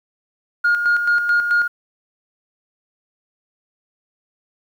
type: tone with tremolo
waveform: sine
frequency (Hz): 1424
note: F6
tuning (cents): +33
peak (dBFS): -11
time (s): 0.64-1.68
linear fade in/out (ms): 10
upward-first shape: square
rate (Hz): 4.6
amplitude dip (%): 55
effects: tanh soft clip ceiling -10 dBFS + 8-bit